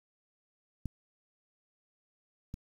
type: clicks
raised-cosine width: 5 ms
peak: -23 / -27 dBFS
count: 2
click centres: 0.857 / 2.541 s
effects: 9-bit